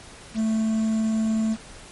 triangle tone with quantisation, 220.4 Hz, A3, 3 cents sharp, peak -18 dBFS, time 0.34-1.57 s, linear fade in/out 50 ms, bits 7, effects pink hiss -44 dBFS RMS until 1.91 s + MP3 48 kbps

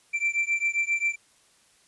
triangle beating tone pair, 2343 / 2350.5 Hz, D7 / D7, -5 / +1 cents, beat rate 7.5 Hz, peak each -25 dBFS, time 0.13-1.16 s, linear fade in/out 20 ms, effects white hiss -61 dBFS RMS until 1.87 s + resampled to 24000 Hz

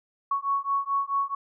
sine beating tone pair, 1108.7 / 1113.3 Hz, C#6 / C#6, 0 / +7 cents, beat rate 4.6 Hz, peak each -27 dBFS, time 0.31-1.35 s, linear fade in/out 5 ms, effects none

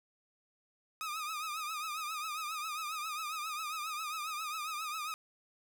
sawtooth tone with vibrato, 1244.5 Hz, D#6, in tune, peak -33 dBFS, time 1.01-5.14 s, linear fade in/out 0 ms, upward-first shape triangle, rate 7.4 Hz, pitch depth 100 cents each way, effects none

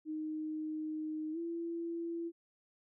sine tone with pitch glide, 310.4 to 336.5 Hz, D#4 to E4, -4 to +36 cents, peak -36 dBFS, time 0.05-2.32 s, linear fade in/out 50 ms, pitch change +140 cents, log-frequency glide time 1.32-1.38 s, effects none

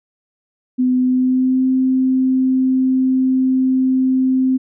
sine tone with pitch glide, 253.2 to 260 Hz, B3 to C4, +43 to -11 cents, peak -12 dBFS, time 0.78-4.58 s, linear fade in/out 20 ms, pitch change +46 cents, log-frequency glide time 0.98-1.67 s, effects none

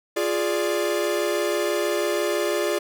45% pulse chord, D diminished, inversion first, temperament equal, 349.2 / 415.3 / 587.3 Hz, F4 / Ab4 / D5, 0 / 0 / 0 cents, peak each -26 dBFS, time 0.16-2.79 s, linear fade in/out 10 ms, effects none

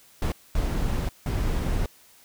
brown noise bursts at uneven times, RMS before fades -25 dBFS, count 3, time 0.22-0.32 / 0.55-1.09 / 1.26-1.86 s, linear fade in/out 2 ms, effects white hiss -55 dBFS RMS until 2.24 s

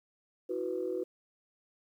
sine chord, E suspended second, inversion none, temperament just, 329.6 / 370.8 / 494.4 Hz, E4 / F#4 / B4, 0 / +4 / +2 cents, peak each -38 / -34 / -36 dBFS, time 0.49-1.04 s, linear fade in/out 10 ms, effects tanh soft clip ceiling -23 dBFS + 11-bit

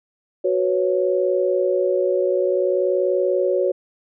sine chord, F# suspended fourth, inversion none, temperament equal, 370 / 493.9 / 554.4 Hz, F#4 / B4 / C#5, 0 / 0 / 0 cents, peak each -20 / -24 / -20 dBFS, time 0.44-3.72 s, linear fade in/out 10 ms, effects none

